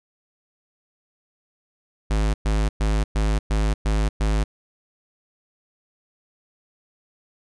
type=tone bursts; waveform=square; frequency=52.7 Hz; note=G#1; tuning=26 cents sharp; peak=-19 dBFS; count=7; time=2.1-4.44 s; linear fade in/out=10 ms; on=240 ms; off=110 ms; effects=resampled to 22050 Hz